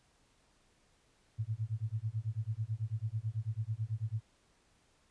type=tone with tremolo; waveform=sine; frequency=110 Hz; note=A2; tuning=in tune; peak=-30 dBFS; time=1.38-4.22 s; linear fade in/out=20 ms; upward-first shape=sine; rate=9.1 Hz; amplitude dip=100%; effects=pink hiss -70 dBFS RMS until 5.1 s + resampled to 22050 Hz